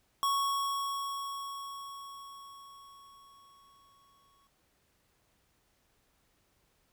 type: tone with exponential decay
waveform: square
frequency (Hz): 1108.7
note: C#6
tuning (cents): 0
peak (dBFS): -27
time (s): 0.23-4.47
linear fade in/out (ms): 0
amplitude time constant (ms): 920
effects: pink hiss -72 dBFS RMS until 6.92 s